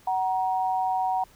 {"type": "tone pair together", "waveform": "sine", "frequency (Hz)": [750, 942.3], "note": ["F#5", "A#5"], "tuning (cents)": [23, 18], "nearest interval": "major third", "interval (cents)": 395, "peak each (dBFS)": [-24, -28], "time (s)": [0.07, 1.24], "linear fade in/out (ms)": 5, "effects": ["pink hiss -56 dBFS RMS until 1.35 s"]}